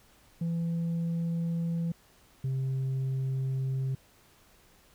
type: tone pair in turn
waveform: sine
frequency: 167.7 / 132.72 Hz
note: E3 / C3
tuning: +30 / +25 cents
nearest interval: major third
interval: 405 cents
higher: first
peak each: -25 dBFS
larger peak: neither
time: 0.41-1.92 / 2.44-3.95 s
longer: neither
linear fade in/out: 5 ms
effects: tanh soft clip ceiling -27 dBFS + pink hiss -61 dBFS RMS until 4.94 s